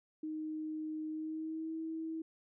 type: tone with pitch glide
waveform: sine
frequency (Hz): 311.1 to 322.1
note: D#4 to E4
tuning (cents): 0 to -40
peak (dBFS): -37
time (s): 0.23-2.22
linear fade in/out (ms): 5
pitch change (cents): +60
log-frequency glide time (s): 1.09-1.74
effects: none